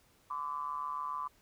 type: ring-modulated tone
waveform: triangle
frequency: 73.42 Hz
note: D2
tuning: in tune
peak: -30 dBFS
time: 0.3-1.28 s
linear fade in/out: 10 ms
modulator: 1090 Hz
effects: pink hiss -67 dBFS RMS until 1.41 s